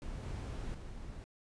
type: noise with level steps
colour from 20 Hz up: brown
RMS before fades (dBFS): -42 / -40 / -46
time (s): 0.02-1.24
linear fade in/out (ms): 0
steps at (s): 0.23 / 0.74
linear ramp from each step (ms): 5
effects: resampled to 22050 Hz